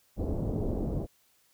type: low-pass noise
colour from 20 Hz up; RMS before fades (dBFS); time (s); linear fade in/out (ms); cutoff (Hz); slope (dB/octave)
pink; -31; 0.16-1.07; 50; 570; 24
effects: white hiss -67 dBFS RMS until 1.53 s